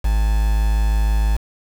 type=tone with quantisation; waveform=triangle; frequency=53.1 Hz; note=G#1; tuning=39 cents sharp; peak=-12 dBFS; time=0.04-1.37 s; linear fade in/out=10 ms; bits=5; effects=none